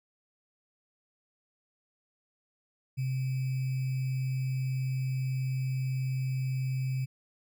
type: tone with sample-and-hold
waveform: sine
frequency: 130.81 Hz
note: C3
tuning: in tune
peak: -28 dBFS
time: 2.97-7.06 s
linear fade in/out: 20 ms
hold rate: 2450 Hz
effects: none